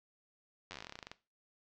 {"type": "slowing click train", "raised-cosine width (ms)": 0.2, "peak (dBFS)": -27, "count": 18, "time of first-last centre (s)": [0.71, 1.115], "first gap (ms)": 10, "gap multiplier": 1.1, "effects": ["noise-tail reverb RT60 0.3 s tail -17 dB re dry", "low-pass 6000 Hz 12 dB/octave"]}